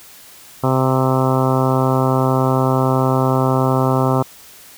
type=harmonic tone; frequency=130.8 Hz; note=C3; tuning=in tune; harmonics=1 / 2 / 3 / 4 / 5 / 6 / 7 / 8 / 9 / 10; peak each=-17 / -20 / -22 / -23 / -24 / -25 / -25 / -26 / -27 / -27 dBFS; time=0.63-4.23 s; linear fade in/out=10 ms; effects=white hiss -42 dBFS RMS until 4.77 s